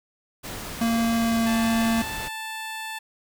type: noise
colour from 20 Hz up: pink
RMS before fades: -35 dBFS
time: 0.43-2.29 s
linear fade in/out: 20 ms
type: tone with pitch glide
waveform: square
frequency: 230 to 228.3 Hz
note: A#3 to A#3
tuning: -23 to -36 cents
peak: -21 dBFS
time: 0.81-2.02 s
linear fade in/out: 5 ms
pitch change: -13 cents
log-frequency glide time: 1.17-1.42 s
type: tone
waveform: 15% pulse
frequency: 880 Hz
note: A5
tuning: in tune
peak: -25 dBFS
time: 1.46-2.99 s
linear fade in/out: 10 ms
effects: none